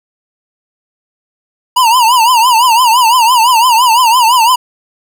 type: tone with vibrato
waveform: square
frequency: 954 Hz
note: A#5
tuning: 40 cents sharp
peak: -6 dBFS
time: 1.76-4.56 s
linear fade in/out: 10 ms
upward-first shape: triangle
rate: 5.9 Hz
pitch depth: 160 cents each way
effects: none